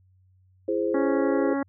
sine chord, E augmented, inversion none, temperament equal with one note detuned, 336.2 / 415.3 / 523.3 Hz, E4 / G#4 / B#4, +34 / 0 / 0 cents, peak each -27 dBFS, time 0.68-1.54 s, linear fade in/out 5 ms
harmonic tone, 277.2 Hz, C#4, in tune, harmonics 1 / 2 / 3 / 4 / 5 / 6 / 7, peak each -25 / -31 / -35 / -37 / -39 / -41 / -42 dBFS, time 0.94-1.63 s, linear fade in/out 5 ms
effects added 93 Hz sine -57 dBFS peak until 1.68 s

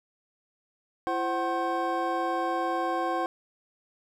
triangle tone cluster, 338 / 521 / 750 / 1072 / 1563 Hz, E4 / C5 / F#5 / C6 / G6, +43 / -7 / +23 / +42 / -6 cents, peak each -30 / -32 / -28 / -30 / -36 dBFS, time 1.07-3.26 s, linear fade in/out 0 ms, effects none

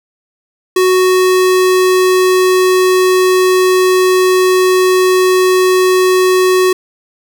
square tone, 370 Hz, F#4, in tune, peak -8 dBFS, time 0.76-6.73 s, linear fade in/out 5 ms, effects none

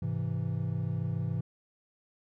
triangle chord, Ab augmented, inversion none, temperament equal, 103.83 / 130.81 / 164.81 Hz, Ab2 / C3 / E3, 0 / 0 / 0 cents, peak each -32 dBFS, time 0.02-1.41 s, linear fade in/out 5 ms, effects none

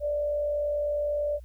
sine tone with frequency modulation, 587.3 Hz, D5, in tune, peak -25 dBFS, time 0-1.4 s, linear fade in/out 50 ms, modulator 49.3 Hz, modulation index 0.28, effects added 60 Hz sine -42 dBFS peak until 1.44 s + white hiss -70 dBFS RMS until 1.44 s

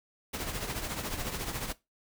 pink noise with tremolo, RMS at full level -33 dBFS, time 0.33-1.73 s, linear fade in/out 10 ms, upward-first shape triangle, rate 14 Hz, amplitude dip 65%, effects noise-tail reverb RT60 0.2 s tail -18 dB re dry

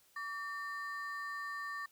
triangle ring-modulated tone, 1480 Hz, F#6, in tune, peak -34 dBFS, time 0.16-1.86 s, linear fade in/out 5 ms, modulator 330 Hz, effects white hiss -68 dBFS RMS until 1.91 s

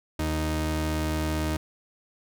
sawtooth tone pair together, 77.78 / 155.56 Hz, D#2 / D#3, 0 / 0 cents, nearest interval octave, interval 1200 cents, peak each -23 dBFS, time 0.19-1.57 s, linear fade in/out 5 ms, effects none

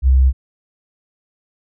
sine tone, 65.4 Hz, C2, in tune, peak -8 dBFS, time 0.02-0.33 s, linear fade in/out 50 ms, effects none

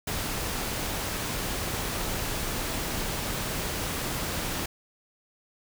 pink noise, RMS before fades -31 dBFS, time 0.07-4.66 s, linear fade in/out 5 ms, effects none

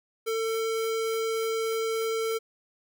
square tone, 448.3 Hz, A4, 32 cents sharp, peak -27 dBFS, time 0.26-2.39 s, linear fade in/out 20 ms, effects none

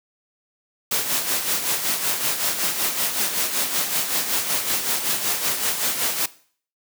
white noise with tremolo, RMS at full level -21 dBFS, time 0.91-6.26 s, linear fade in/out 5 ms, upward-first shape sine, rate 5.3 Hz, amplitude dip 55%, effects noise-tail reverb RT60 0.5 s tail -19 dB re dry + high-pass 150 Hz 12 dB/octave

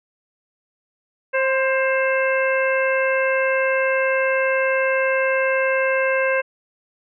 harmonic tone with a mistuned harmonic, 530 Hz, C5, 22 cents sharp, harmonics 1 / 2 / 3 / 4 / 5, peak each -19 / -27 / -23 / -27 / -27 dBFS, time 1.33-6.42 s, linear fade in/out 20 ms, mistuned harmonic 2, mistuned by -30 cents, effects none

